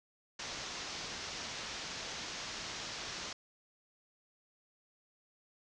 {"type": "low-pass noise", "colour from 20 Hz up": "white", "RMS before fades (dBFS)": -43, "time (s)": [0.39, 3.33], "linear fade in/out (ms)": 5, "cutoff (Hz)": 6400, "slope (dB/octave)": 48, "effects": []}